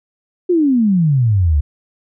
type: exponential sweep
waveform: sine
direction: down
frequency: 370 to 68.6 Hz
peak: -10 dBFS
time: 0.49-1.61 s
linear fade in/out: 10 ms
effects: none